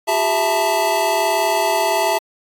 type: tone cluster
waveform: square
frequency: 366.3 / 404.8 / 662 / 877 / 958 Hz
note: F#4 / G#4 / E5 / A5 / A#5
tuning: -17 / -44 / +7 / -6 / +47 cents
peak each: -28 / -26 / -20 / -20 / -27 dBFS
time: 0.07-2.19 s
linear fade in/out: 20 ms
effects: AAC 64 kbps